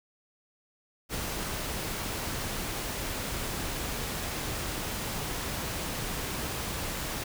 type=noise with ADSR envelope; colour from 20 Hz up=pink; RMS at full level=-31 dBFS; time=1.09-7.24 s; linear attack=59 ms; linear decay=4 ms; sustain=-3 dB; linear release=8 ms; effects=none